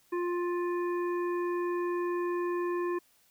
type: harmonic tone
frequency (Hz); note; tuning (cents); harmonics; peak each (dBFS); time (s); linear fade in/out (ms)
351.1; F4; +9; 1 / 3 / 5 / 7; -29 / -37 / -44 / -51; 0.12-2.99; 10
effects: white hiss -66 dBFS RMS until 3.3 s